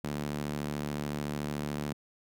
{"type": "tone with high-pass filter", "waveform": "sawtooth", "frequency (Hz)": 73.7, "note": "D2", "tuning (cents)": 7, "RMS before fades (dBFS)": -35, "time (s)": [0.04, 1.93], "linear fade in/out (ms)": 5, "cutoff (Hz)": 180, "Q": 1.6, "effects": []}